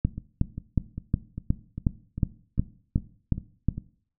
two click trains, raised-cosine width 5 ms, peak -20 / -9 dBFS, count 10 / 11, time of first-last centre 0.18-3.78 / 0.05-3.686 s, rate 2.5 / 2.75 Hz, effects noise-tail reverb RT60 0.5 s tail -17 dB re dry

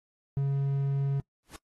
triangle tone, 138.59 Hz, C#3, in tune, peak -23 dBFS, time 0.37-1.2 s, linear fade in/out 0 ms
pink noise with exponential growth, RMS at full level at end -41 dBFS, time 1.43-1.56 s, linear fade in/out 0 ms, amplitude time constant 27 ms
effects noise-tail reverb RT60 0.1 s tail -23 dB re dry + AAC 32 kbps

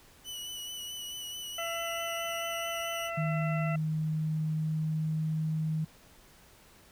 sawtooth tone with vibrato, 2960 Hz, F#7, in tune, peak -35 dBFS, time 0.24-3.11 s, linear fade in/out 50 ms, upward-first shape sine, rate 4.6 Hz, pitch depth 27 cents each way
harmonic tone, 672 Hz, E5, 33 cents sharp, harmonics 1 / 2 / 3 / 4, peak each -36 / -39 / -41 / -42 dBFS, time 1.58-3.76 s, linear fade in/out 5 ms
sine tone with pitch glide, 156.2 to 157.2 Hz, D#3 to D#3, +7 to +18 cents, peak -28 dBFS, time 3.17-5.85 s, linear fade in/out 10 ms, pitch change +11 cents, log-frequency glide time 4.47-5.39 s
effects pink hiss -58 dBFS RMS until 6.91 s

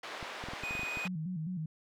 pink band-pass noise, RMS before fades -43 dBFS, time 0.03-1.08 s, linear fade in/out 5 ms, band 640 to 3400 Hz, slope 12 dB/octave
clicks, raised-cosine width 3 ms, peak -30 dBFS, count 10, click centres 0.228 / 0.439 / 0.486 / 0.535 / 0.636 / 0.709 / 0.752 / 0.794 / 0.833 / 0.972 s
triangle tone, 2489 Hz, D#7, in tune, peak -34 dBFS, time 0.63-1.07 s, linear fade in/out 5 ms
sine tone with vibrato, 169.9 Hz, F3, 47 cents flat, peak -34 dBFS, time 1.05-1.66 s, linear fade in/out 5 ms, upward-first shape square, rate 4.8 Hz, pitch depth 130 cents each way
effects none

